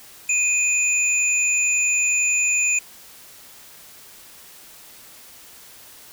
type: tone pair together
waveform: sine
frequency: 2489 / 7040 Hz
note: D#7 / A8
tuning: 0 / 0 cents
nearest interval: octave + tritone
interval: 1800 cents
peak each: -19 / -21 dBFS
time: 0.29-2.79 s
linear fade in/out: 5 ms
effects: white hiss -45 dBFS RMS until 6.12 s